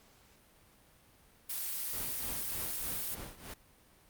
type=noise; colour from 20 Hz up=blue; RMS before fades=-37 dBFS; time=1.49-3.15 s; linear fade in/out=10 ms
type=noise with tremolo; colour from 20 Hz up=pink; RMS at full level=-43 dBFS; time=1.93-3.54 s; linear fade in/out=5 ms; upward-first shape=triangle; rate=3.3 Hz; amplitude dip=85%
effects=pink hiss -63 dBFS RMS until 4.09 s + Opus 48 kbps